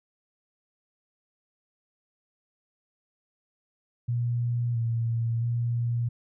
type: tone with pitch steps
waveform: sine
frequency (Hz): 119.8 / 115.6 / 118.6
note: A#2 / A#2 / A#2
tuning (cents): +48 / -14 / +30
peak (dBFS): -24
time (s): 4.08-6.09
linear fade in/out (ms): 10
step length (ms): 670
effects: none